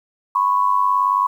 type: tone pair together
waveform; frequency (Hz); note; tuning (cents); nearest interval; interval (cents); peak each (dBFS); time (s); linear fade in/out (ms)
sine; 1000 / 1098.8; B5 / C#6; +21 / -16; major second; 163; -17; 0.35-1.27; 5
effects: 8-bit